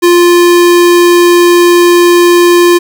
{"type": "tone", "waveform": "square", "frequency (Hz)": 349.2, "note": "F4", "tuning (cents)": 0, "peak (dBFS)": -3, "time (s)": [0.02, 2.79], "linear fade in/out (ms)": 20, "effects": ["7-bit"]}